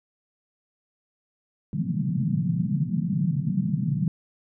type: band-pass noise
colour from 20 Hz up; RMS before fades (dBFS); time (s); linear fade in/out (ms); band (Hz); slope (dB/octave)
white; -25; 1.73-4.08; 2; 130 to 200; 48
effects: none